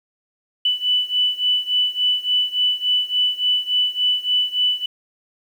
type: beating tone pair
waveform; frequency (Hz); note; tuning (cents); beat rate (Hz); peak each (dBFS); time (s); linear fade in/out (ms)
sine; 2980 / 2983.5; F#7 / F#7; +12 / +14; 3.5; -19 / -21; 0.65-4.86; 5
effects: 8-bit